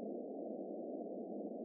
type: band-pass noise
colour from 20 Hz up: pink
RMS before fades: -45 dBFS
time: 0-1.64 s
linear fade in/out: 0 ms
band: 200 to 700 Hz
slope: 96 dB/octave
effects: none